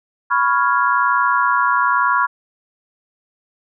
sine chord, C# dominant seventh, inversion third, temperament equal, 987.8 / 1108.7 / 1396.9 / 1661.2 Hz, B5 / C#6 / E#6 / G#6, 0 / 0 / 0 / 0 cents, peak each -18 / -18 / -18 / -23 dBFS, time 0.3-2.27 s, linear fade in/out 20 ms, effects none

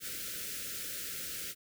white band-stop noise, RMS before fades -40 dBFS, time 0-1.55 s, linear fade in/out 50 ms, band 570 to 1300 Hz, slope 96 dB/octave, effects none

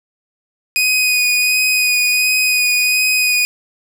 sawtooth tone with vibrato, 2489 Hz, D#7, in tune, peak -9 dBFS, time 0.76-3.45 s, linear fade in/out 0 ms, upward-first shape sine, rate 1.4 Hz, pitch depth 15 cents each way, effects none

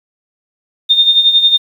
sine tone with tremolo, 3644 Hz, A#7, 40 cents flat, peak -4 dBFS, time 0.89-1.58 s, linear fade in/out 20 ms, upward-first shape sine, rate 11 Hz, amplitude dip 65%, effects 7-bit

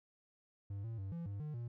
triangle tone with pitch steps, 99.7 / 114 / 97 / 168.9 / 100.2 / 151.5 / 118.6 Hz, G2 / A#2 / G2 / E3 / G2 / D#3 / A#2, +30 / -38 / -18 / +42 / +38 / -46 / +30 cents, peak -38 dBFS, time 0.7-1.68 s, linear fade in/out 5 ms, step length 140 ms, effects none

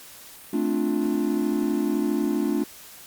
triangle chord, D minor seventh, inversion second, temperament equal, 220 / 261.6 / 293.7 / 349.2 Hz, A3 / C4 / D4 / F4, 0 / 0 / 0 / 0 cents, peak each -25 / -28 / -23 / -26 dBFS, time 0.53-2.64 s, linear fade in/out 5 ms, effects white hiss -45 dBFS RMS until 3.06 s + Opus 48 kbps

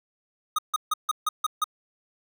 square tone bursts, 1244.5 Hz, D#6, in tune, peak -22 dBFS, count 7, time 0.56-1.642 s, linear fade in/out 5 ms, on 26 ms, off 150 ms, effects none

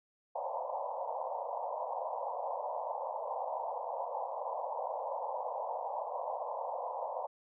white band-pass noise, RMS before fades -38 dBFS, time 0.35-7.27 s, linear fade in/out 10 ms, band 500 to 1000 Hz, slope 96 dB/octave, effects none

